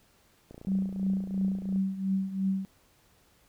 click train, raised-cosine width 2 ms, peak -32 dBFS, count 37, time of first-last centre 0.51-1.76 s, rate 28.8 Hz
sine tone with tremolo, 192.1 Hz, G3, 35 cents flat, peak -23 dBFS, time 0.67-2.65 s, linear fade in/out 0 ms, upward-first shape triangle, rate 2.9 Hz, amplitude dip 80%
effects pink hiss -64 dBFS RMS until 3.48 s

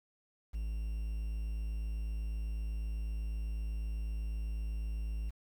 triangle tone with quantisation, 54 Hz, A1, 32 cents flat, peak -32 dBFS, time 0.53-5.31 s, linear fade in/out 20 ms, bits 10, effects none

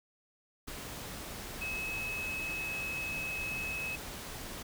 sine tone in noise, 2574 Hz, E7, 42 cents flat, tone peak -35 dBFS, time 1.61-3.96 s, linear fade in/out 10 ms, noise pink, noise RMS -43 dBFS, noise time 0.67-4.63 s, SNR +5 dB, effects none

